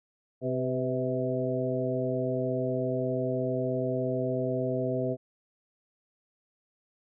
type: harmonic tone with a mistuned harmonic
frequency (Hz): 129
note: C3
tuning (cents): -24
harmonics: 1 / 2 / 3 / 4 / 5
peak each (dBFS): -33 / -33 / -33 / -33 / -33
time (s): 0.41-5.17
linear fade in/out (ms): 50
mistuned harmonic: 4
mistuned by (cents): -42
effects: none

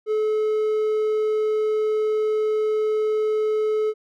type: tone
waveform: triangle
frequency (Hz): 430.5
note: A4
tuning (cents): -38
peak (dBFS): -17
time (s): 0.06-3.94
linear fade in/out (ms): 50
effects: none

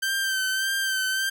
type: tone with vibrato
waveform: sawtooth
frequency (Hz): 1558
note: G6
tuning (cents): -11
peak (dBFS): -20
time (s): 0.02-1.3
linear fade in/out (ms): 10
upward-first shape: sine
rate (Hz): 1.7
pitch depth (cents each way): 33
effects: none

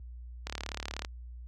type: click train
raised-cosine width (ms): 0.2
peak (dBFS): -18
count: 22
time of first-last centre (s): 0.47-1.049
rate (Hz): 36.3
effects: added 60 Hz sine -39 dBFS peak until 1.47 s + high-pass 60 Hz 12 dB/octave

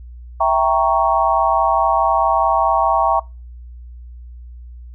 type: chord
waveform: sine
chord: E diminished seventh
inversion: none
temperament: equal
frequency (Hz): 659.3 / 784 / 932.3 / 1108.7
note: E5 / G5 / Bb5 / Db6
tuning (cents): 0 / 0 / 0 / 0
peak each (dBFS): -18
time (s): 0.4-3.2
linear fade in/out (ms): 10
effects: noise-tail reverb RT60 0.3 s tail -25 dB re dry + added 60 Hz sine -33 dBFS peak until 4.94 s

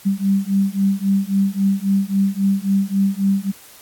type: beating tone pair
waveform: sine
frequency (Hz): 194.4 / 198.1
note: G3 / G3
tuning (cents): -14 / +18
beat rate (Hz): 3.7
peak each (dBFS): -18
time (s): 0.05-3.52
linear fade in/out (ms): 20
effects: white hiss -44 dBFS RMS until 3.81 s + AAC 64 kbps

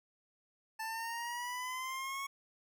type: exponential sweep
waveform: 25% pulse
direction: up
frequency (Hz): 880 to 1108.7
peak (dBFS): -34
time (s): 0.79-2.27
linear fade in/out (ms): 10
effects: none

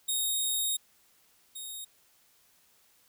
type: tone pair in turn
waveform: 10% pulse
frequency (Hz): 3729 / 3729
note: A#7 / A#7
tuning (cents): 0 / 0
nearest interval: unison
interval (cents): 0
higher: neither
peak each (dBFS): -20 / -31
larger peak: first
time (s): 0.08-0.77 / 1.55-1.85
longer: first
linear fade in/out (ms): 10
effects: white hiss -65 dBFS RMS until 3.08 s

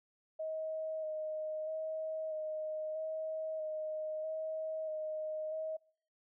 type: tone with vibrato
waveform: sine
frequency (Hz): 627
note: D#5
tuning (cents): +13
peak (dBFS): -36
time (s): 0.39-5.77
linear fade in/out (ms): 10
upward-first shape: square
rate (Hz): 0.78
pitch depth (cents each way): 15
effects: noise-tail reverb RT60 0.6 s tail -26 dB re dry

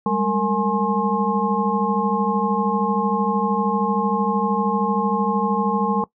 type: tone cluster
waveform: sine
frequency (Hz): 196.1 / 209.1 / 460.6 / 840 / 1067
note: G3 / G#3 / A#4 / G#5 / C6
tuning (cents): +1 / +12 / -21 / +19 / +34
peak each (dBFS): -24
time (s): 0.06-6.04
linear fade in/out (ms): 2
effects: noise-tail reverb RT60 0.1 s tail -20 dB re dry

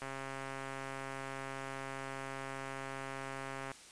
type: click train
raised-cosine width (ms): 0.5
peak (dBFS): -27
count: 500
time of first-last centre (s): 0.02-3.716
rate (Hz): 135
effects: white hiss -55 dBFS RMS until 3.91 s + resampled to 22050 Hz

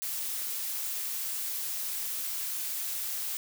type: noise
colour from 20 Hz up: blue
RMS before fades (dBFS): -34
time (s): 0.02-3.37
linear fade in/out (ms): 0
effects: none

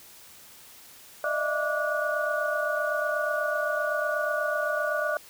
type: tone cluster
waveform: sine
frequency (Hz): 601 / 629 / 670 / 1165 / 1460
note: D5 / D#5 / E5 / D6 / F#6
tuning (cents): +40 / +19 / +28 / -14 / -24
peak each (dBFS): -29 / -34 / -35 / -33 / -29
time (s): 1.24-5.17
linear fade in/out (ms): 2
effects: white hiss -50 dBFS RMS until 5.29 s

